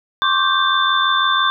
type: tone cluster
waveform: sine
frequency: 1073 / 1159 / 1567 / 3550 Hz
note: C6 / D6 / G6 / A7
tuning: +43 / -23 / -1 / +15 cents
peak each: -19 dBFS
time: 0.22-1.5 s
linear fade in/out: 0 ms
effects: none